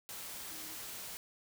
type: tone in noise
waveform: sine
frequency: 313.8 Hz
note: D#4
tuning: 15 cents sharp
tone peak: -55 dBFS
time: 0.51-0.75 s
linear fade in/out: 0 ms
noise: white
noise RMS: -45 dBFS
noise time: 0.09-1.17 s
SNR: -13 dB
effects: none